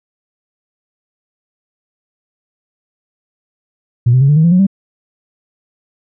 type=tone with pitch steps; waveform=sine; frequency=120 / 128.61 / 137.84 / 147.74 / 158.34 / 169.71 / 181.89 / 194.94 Hz; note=B2 / C3 / C#3 / D3 / D#3 / F3 / F#3 / G3; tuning=-49 / -29 / -9 / +11 / +31 / -49 / -29 / -9 cents; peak=-5 dBFS; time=4.06-4.668 s; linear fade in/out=10 ms; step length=76 ms; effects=tanh soft clip ceiling -2 dBFS